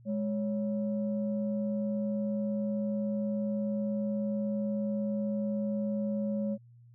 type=tone pair together; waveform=sine; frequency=208.2 / 555.8 Hz; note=G#3 / C#5; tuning=+5 / +4 cents; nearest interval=octave + perfect fourth; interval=1699 cents; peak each=-29 / -35 dBFS; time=0.05-6.58 s; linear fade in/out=50 ms; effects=tanh soft clip ceiling -21 dBFS + added 119 Hz sine -53 dBFS peak until 6.94 s